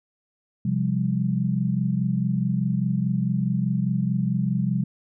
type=chord; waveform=sine; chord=C suspended fourth; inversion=none; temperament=equal with one note detuned; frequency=130.81 / 174.61 / 199.42 Hz; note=C3 / F3 / G3; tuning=0 / 0 / +30 cents; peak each=-25 dBFS; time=0.65-4.84 s; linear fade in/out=5 ms; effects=none